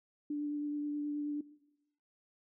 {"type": "tone with vibrato", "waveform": "sine", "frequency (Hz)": 293.7, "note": "D4", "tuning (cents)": 0, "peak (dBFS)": -33, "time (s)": [0.3, 1.41], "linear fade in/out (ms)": 5, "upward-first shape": "triangle", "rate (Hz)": 9.4, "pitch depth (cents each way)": 13, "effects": ["noise-tail reverb RT60 0.9 s tail -18 dB re dry"]}